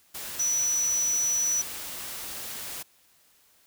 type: tone in noise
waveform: sine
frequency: 5920 Hz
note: F#8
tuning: in tune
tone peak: -23 dBFS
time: 0.39-1.62 s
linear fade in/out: 10 ms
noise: white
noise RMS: -37 dBFS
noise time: 0.14-2.83 s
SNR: +11 dB
effects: white hiss -62 dBFS RMS until 3.66 s